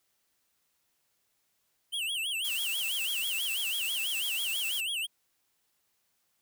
square tone with vibrato, 2960 Hz, F#7, in tune, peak -31 dBFS, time 1.92-5.07 s, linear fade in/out 20 ms, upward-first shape sine, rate 6.1 Hz, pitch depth 210 cents each way
blue noise, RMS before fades -38 dBFS, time 2.44-4.81 s, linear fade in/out 10 ms
effects white hiss -75 dBFS RMS until 6.41 s

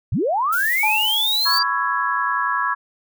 sine linear sweep, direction up, 71 to 4760 Hz, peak -17 dBFS, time 0.12-1.63 s, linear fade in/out 5 ms
violet noise, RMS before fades -28 dBFS, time 0.52-1.59 s, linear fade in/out 10 ms
sine tone with exponential decay, 863 Hz, A5, 34 cents flat, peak -17 dBFS, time 0.83-1.8 s, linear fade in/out 5 ms, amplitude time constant 210 ms
sine chord, C# minor seventh, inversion third, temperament just, 997.9 / 1108.7 / 1330.5 / 1663.1 Hz, B5 / C#6 / E6 / G#6, +18 / 0 / +16 / +2 cents, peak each -24 / -23 / -26 / -23 dBFS, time 1.45-2.75 s, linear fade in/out 20 ms
effects none

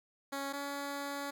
10% pulse tone pair in turn, 277.2 / 282.4 Hz, C#4 / C#4, 0 / +32 cents, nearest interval unison, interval 32 cents, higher second, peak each -28 / -29 dBFS, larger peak first, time 0.32-0.53 / 0.53-1.31 s, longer second, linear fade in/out 10 ms, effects none

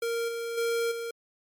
square tone with level steps, 464.6 Hz, A#4, 6 cents flat, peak -28 / -32 / -26 / -33 dBFS, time 0.02-1.11 s, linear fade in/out 5 ms, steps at 0.28 / 0.57 / 0.91 s, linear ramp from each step 10 ms, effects MP3 96 kbps

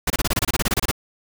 pink noise bursts, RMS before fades -20 dBFS, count 15, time 0.07-0.914 s, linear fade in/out 5 ms, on 32 ms, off 26 ms, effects none

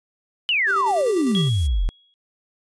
sine exponential sweep, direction down, 3065 to 35.47 Hz, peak -17 dBFS, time 0.49-1.89 s, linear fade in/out 0 ms
square tone with tremolo, 392 Hz, G4, in tune, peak -27 dBFS, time 0.66-1.5 s, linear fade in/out 50 ms, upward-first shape square, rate 9.9 Hz, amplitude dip 45%
violet noise, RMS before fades -34 dBFS, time 0.86-1.68 s, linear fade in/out 20 ms
sine tone with exponential decay, 3322 Hz, G#7, in tune, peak -21 dBFS, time 1.35-2.14 s, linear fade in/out 0 ms, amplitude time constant 170 ms
effects resampled to 22050 Hz

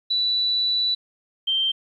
sine tone pair in turn, 3958 / 3141 Hz, B7 / G7, +3 / +3 cents, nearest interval major third, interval 400 cents, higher first, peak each -19 / -19 dBFS, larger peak neither, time 0.1-0.95 / 1.47-1.72 s, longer first, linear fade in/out 10 ms, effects 10-bit

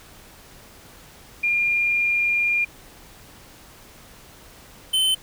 sine / square tone pair in turn, 2407 / 3065 Hz, D7 / G7, +42 / -40 cents, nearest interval major third, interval 418 cents, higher second, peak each -18 dBFS, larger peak neither, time 1.43-2.65 / 4.93-5.15 s, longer first, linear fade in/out 10 ms, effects pink hiss -47 dBFS RMS until 5.22 s

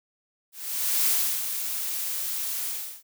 blue noise with ADSR envelope, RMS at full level -22 dBFS, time 0.52-3.03 s, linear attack 550 ms, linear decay 340 ms, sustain -8 dB, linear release 350 ms, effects none

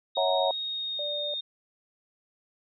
sine tone with pitch glide, 3748 to 3677 Hz, A#7 to A#7, +9 to -24 cents, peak -30 dBFS, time 0.15-1.41 s, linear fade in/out 10 ms, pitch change -33 cents, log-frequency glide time 0.46-1.28 s
sine chord, F# dominant seventh, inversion second, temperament equal with one note detuned, 554.4 / 650.9 / 740 / 932.3 Hz, C#5 / E5 / F#5 / A#5, 0 / -22 / 0 / 0 cents, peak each -27 / -28 / -29 / -31 dBFS, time 0.17-0.51 s, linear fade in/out 2 ms
sine tone, 587.3 Hz, D5, in tune, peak -33 dBFS, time 0.99-1.34 s, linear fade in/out 2 ms
effects none

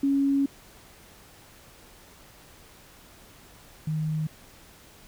sine tone pair in turn, 277.2 / 155.57 Hz, C#4 / D#3, 0 / 0 cents, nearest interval minor seventh, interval 1000 cents, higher first, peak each -20 / -25 dBFS, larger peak first, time 0.03-0.46 / 3.87-4.27 s, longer first, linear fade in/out 5 ms, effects pink hiss -52 dBFS RMS until 5.07 s

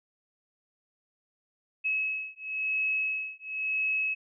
sine beating tone pair, 2573 / 2573.97 Hz, E7 / E7, -43 / -42 cents, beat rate 0.97 Hz, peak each -31 dBFS, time 1.84-4.15 s, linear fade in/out 20 ms, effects none

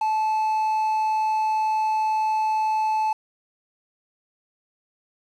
triangle tone with quantisation, 869 Hz, A5, 22 cents flat, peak -18 dBFS, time 0.01-3.13 s, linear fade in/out 5 ms, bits 7, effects low-pass 8000 Hz 12 dB/octave

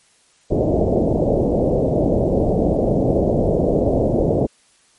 white low-pass noise, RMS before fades -17 dBFS, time 0.5-4.47 s, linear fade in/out 20 ms, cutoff 640 Hz, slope 48 dB/octave, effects white hiss -56 dBFS RMS until 4.98 s + MP3 48 kbps

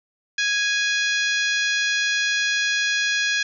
harmonic tone with a mistuned harmonic, 828 Hz, G#5, 5 cents flat, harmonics 2 / 3 / 4 / 5 / 6 / 7 / 8, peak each -22 / -26 / -28 / -30 / -32 / -33 / -34 dBFS, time 0.38-3.43 s, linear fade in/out 5 ms, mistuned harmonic 4, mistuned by +23 cents, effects none

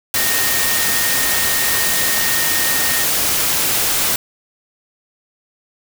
sine tone in noise, 1848 Hz, A#6, 16 cents flat, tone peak -23 dBFS, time 0.16-3.04 s, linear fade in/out 2 ms, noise white, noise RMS -17 dBFS, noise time 0.14-4.16 s, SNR -9 dB, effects none

